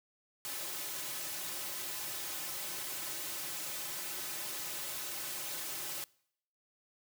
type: noise with comb filter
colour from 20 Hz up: white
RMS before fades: -40 dBFS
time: 0.45-6.04 s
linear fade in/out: 0 ms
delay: 4.3 ms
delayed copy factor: -0.75
effects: noise-tail reverb RT60 0.7 s tail -24 dB re dry + high-pass 150 Hz 12 dB/octave